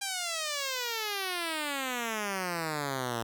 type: exponential sweep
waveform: 5% pulse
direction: down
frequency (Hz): 805 to 112.7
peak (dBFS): -20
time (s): 0.01-3.23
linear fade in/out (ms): 10
effects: none